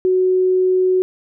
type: tone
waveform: sine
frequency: 370.4 Hz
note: F#4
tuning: 2 cents sharp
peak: -12 dBFS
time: 0.05-1.02 s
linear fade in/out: 0 ms
effects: none